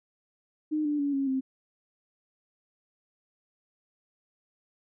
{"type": "tone with pitch steps", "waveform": "sine", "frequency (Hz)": [306.1, 295, 284.3, 274, 264], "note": ["D#4", "D4", "C#4", "C#4", "C4"], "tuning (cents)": [-28, 8, 44, -20, 16], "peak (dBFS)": -25, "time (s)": [0.71, 1.41], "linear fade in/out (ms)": 20, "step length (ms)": 140, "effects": []}